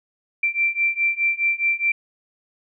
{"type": "beating tone pair", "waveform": "sine", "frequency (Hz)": [2349, 2353.8], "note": ["D7", "D7"], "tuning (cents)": [0, 3], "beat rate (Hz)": 4.8, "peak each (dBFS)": [-22, -21], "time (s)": [0.43, 1.92], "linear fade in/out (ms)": 5, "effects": []}